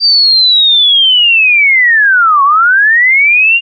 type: linear two-way sweep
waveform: sine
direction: down then up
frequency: 4699 to 1083 to 2825 Hz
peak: -4 dBFS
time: 0-3.61 s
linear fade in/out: 50 ms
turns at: 2.43 s
effects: none